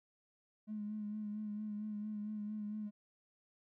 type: tone with vibrato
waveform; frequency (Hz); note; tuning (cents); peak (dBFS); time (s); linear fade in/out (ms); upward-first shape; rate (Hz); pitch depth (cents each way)
triangle; 210.9; G#3; +27; -35; 0.67-2.91; 50; sine; 4.4; 31
effects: tanh soft clip ceiling -37 dBFS